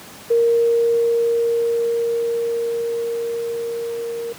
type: tone with level ramp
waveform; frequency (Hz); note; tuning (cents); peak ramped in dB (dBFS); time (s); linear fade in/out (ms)
sine; 466.2; A#4; 0; -12 to -24; 0.3-4.33; 10
effects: pink hiss -39 dBFS RMS until 4.38 s + high-pass 150 Hz 12 dB/octave